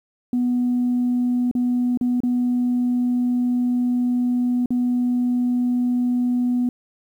sine tone with dropouts, 246.1 Hz, B3, 6 cents flat, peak -16 dBFS, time 0.33-6.69 s, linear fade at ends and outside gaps 2 ms, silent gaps 1.513-1.551 / 1.974-2.011 / 2.204-2.234 / 4.659-4.705 s, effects tanh soft clip ceiling -14 dBFS + 9-bit

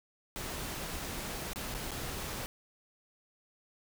pink noise with dropouts, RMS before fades -39 dBFS, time 0.36-2.46 s, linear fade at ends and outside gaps 0 ms, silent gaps 1.533-1.559 / 1.741-1.748 / 1.908-1.916 s, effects none

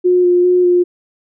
sine tone with vibrato, 357.7 Hz, F4, 41 cents sharp, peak -8 dBFS, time 0.04-0.84 s, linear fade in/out 20 ms, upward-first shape square, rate 2.5 Hz, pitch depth 13 cents each way, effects none

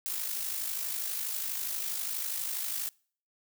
blue noise with amplitude modulation, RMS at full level -32 dBFS, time 0.06-2.89 s, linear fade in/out 0 ms, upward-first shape sine, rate 52.3 Hz, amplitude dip 50%, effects noise-tail reverb RT60 0.5 s tail -26 dB re dry

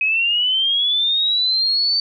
sine linear sweep, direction up, 2523 to 4577 Hz, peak -15 dBFS, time 0.01-2 s, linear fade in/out 2 ms, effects none

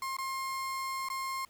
35% pulse tone with dropouts, 1064 Hz, C6, 29 cents sharp, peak -32 dBFS, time 0.02-1.45 s, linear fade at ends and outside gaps 2 ms, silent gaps 0.168-0.185 / 1.087-1.1 s, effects pink hiss -64 dBFS RMS until 1.49 s

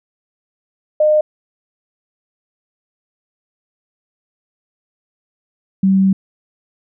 sine tone pair in turn, 610 / 192.25 Hz, D#5 / G3, -34 / -33 cents, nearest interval octave + minor sixth, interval 1999 cents, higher first, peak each -9 dBFS, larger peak neither, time 1-1.21 / 5.83-6.13 s, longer second, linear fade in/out 5 ms, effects none

